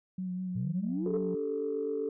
sine tone with vibrato, 183.4 Hz, F#3, 15 cents flat, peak -32 dBFS, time 0.18-1.35 s, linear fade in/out 5 ms, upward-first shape sine, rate 5.1 Hz, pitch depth 25 cents each way
sine exponential sweep, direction up, 109.5 to 466.2 Hz, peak -31 dBFS, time 0.55-1.18 s, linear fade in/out 10 ms
sine chord, D suspended fourth, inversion none, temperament equal with one note detuned, 288 / 392 / 440 Hz, D4 / G4 / A4, -34 / 0 / 0 cents, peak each -37 / -37 / -31 dBFS, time 1.06-2.09 s, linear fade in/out 2 ms
effects tanh soft clip ceiling -22 dBFS

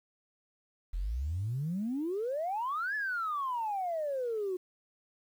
sine exponential two-way sweep, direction up then down, 40 to 1746 to 357.3 Hz, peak -30 dBFS, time 0.93-4.57 s, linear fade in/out 10 ms, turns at 2.95 s, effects tanh soft clip ceiling -26 dBFS + 10-bit

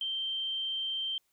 sine tone, 3136 Hz, G7, in tune, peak -31 dBFS, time 0.01-1.18 s, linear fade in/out 2 ms, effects white hiss -75 dBFS RMS until 1.32 s

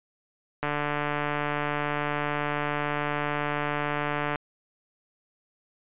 click train, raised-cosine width 0.5 ms, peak -13 dBFS, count 549, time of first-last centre 0.63-4.358 s, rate 147 Hz, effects resampled to 8000 Hz

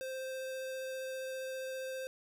square tone with vibrato, 523.3 Hz, C5, in tune, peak -39 dBFS, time 0.01-2.07 s, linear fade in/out 0 ms, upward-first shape triangle, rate 15 Hz, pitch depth 9 cents each way, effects none

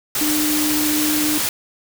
sine tone in noise, 302.4 Hz, D#4, 49 cents flat, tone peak -19 dBFS, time 0.21-1.38 s, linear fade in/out 2 ms, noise white, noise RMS -21 dBFS, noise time 0.15-1.49 s, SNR -1 dB, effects none

